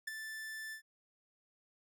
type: tone with ADSR envelope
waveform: 45% pulse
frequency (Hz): 1760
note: A6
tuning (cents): 0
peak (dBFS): -35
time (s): 0.07-0.82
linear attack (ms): 8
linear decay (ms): 15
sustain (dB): -7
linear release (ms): 94
effects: none